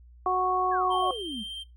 harmonic tone, 368.7 Hz, F#4, 6 cents flat, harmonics 1 / 2 / 3, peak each -30 / -26 / -26 dBFS, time 0.26-1.11 s, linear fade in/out 2 ms
sine exponential sweep, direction down, 1761 to 198.4 Hz, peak -34 dBFS, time 0.71-1.44 s, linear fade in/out 20 ms
triangle tone with vibrato, 3151 Hz, G7, 8 cents sharp, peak -33 dBFS, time 0.9-1.64 s, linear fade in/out 20 ms, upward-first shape sine, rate 16 Hz, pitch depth 8 cents each way
effects noise-tail reverb RT60 0.2 s tail -19 dB re dry + added 60 Hz sine -49 dBFS peak until 1.76 s

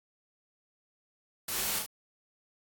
white noise with echo, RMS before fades -34 dBFS, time 1.48-1.79 s, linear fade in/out 5 ms, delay 36 ms, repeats 2, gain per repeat -3 dB, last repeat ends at 1.862 s, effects AAC 64 kbps

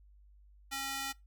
square tone with high-pass filter, 272.3 Hz, C#4, 31 cents flat, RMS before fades -38 dBFS, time 0.71-1.13 s, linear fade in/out 20 ms, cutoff 1200 Hz, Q 0.55, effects noise-tail reverb RT60 0.2 s tail -23 dB re dry + added 50 Hz sine -57 dBFS peak until 1.26 s

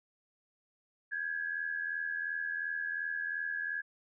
sine tone pair together, 1604 / 1686.8 Hz, G6 / G#6, +39 / +26 cents, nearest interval minor second, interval 87 cents, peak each -38 / -35 dBFS, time 1.11-3.82 s, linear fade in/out 20 ms, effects none

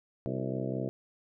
harmonic tone with a mistuned harmonic, 64.9 Hz, C2, 13 cents flat, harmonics 2 / 3 / 4 / 5 / 6 / 7 / 8 / 9 / 10, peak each -36 / -38 / -39 / -40 / -41 / -41 / -42 / -43 / -43 dBFS, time 0.26-0.89 s, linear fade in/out 0 ms, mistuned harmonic 6, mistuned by -67 cents, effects none

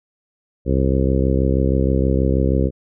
harmonic tone, 66.3 Hz, C2, 23 cents sharp, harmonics 1 / 2 / 3 / 4 / 5 / 6 / 7 / 8, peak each -18 / -21 / -23 / -24 / -25 / -26 / -26 / -27 dBFS, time 0.65-2.71 s, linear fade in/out 50 ms, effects none

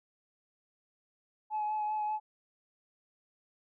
sine tone with vibrato, 851 Hz, G#5, 42 cents sharp, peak -29 dBFS, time 1.5-2.2 s, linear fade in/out 50 ms, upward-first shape sine, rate 5.1 Hz, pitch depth 18 cents each way, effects tanh soft clip ceiling -27 dBFS

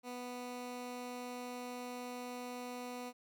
15% pulse tone, 246.9 Hz, B3, in tune, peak -36 dBFS, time 0.03-3.13 s, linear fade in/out 50 ms, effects none

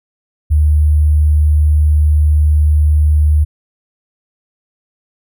sine tone with sample-and-hold, 75.4 Hz, D2, 46 cents sharp, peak -7 dBFS, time 0.5-3.45 s, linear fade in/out 20 ms, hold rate 11025 Hz, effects none

